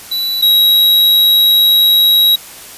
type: tone pair in turn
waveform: square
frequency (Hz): 3951 / 3843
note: B7 / B7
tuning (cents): 0 / -48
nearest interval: unison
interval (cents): 48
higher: first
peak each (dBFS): -15 / -7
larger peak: second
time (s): 0.11-0.42 / 0.42-2.36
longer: second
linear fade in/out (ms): 10
effects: white hiss -33 dBFS RMS until 2.77 s + resampled to 32000 Hz